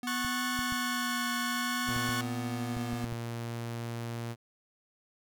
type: tone with vibrato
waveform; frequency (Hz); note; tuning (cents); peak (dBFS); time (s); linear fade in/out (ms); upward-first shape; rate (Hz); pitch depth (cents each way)
square; 245.3; B3; -12; -36; 0.03-3.05; 2; triangle; 0.57; 34
type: chord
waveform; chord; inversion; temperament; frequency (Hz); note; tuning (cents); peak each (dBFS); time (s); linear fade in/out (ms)
sawtooth; F# minor; second; equal with one note detuned; 1097.9 / 1480 / 1760; C#6 / F#6 / A6; -17 / 0 / 0; -31 / -32 / -35; 0.07-2.21; 2
type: clicks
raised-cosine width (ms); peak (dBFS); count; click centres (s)
5; -28; 10; 0.248 / 0.591 / 0.723 / 1.89 / 1.964 / 2.091 / 2.769 / 2.932 / 3.042 / 3.125
type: tone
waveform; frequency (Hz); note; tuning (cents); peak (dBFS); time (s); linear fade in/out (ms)
sawtooth; 117.1; A#2; +8; -31; 1.86-4.36; 50
effects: none